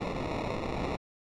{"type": "noise with sample-and-hold", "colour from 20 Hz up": "white", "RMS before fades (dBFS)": -33, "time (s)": [0, 0.97], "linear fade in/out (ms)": 20, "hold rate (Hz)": 1575, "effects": ["low-pass 4000 Hz 12 dB/octave"]}